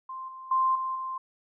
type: tone with level steps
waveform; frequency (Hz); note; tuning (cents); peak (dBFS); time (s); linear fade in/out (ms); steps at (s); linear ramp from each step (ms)
sine; 1046.5; C6; 0; -35 / -40 / -21 / -28 / -31; 0.09-1.18; 5; 0.28 / 0.51 / 0.75 / 0.95; 5
effects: none